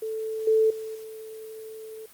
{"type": "tone with level steps", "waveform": "sine", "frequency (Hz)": 440, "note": "A4", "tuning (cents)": 0, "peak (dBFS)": [-28, -17, -32, -37], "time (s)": [0.02, 2.06], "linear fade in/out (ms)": 5, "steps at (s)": [0.47, 0.7, 0.95], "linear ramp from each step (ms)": 5, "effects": ["white hiss -52 dBFS RMS until 2.13 s", "Opus 32 kbps"]}